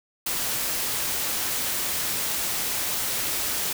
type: noise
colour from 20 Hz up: white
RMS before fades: -27 dBFS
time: 0.26-3.73 s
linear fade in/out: 5 ms
effects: none